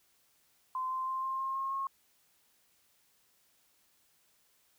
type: tone with pitch steps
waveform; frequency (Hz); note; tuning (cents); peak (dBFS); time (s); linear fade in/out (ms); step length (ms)
sine; 1033 / 1041.4 / 1049.8 / 1058.4 / 1067 / 1075.6 / 1084.4; C6 / C6 / C6 / C6 / C6 / C6 / C#6; -22 / -8 / +5 / +20 / +34 / +47 / -38; -32; 0.75-1.87; 2; 160
effects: white hiss -70 dBFS RMS until 4.78 s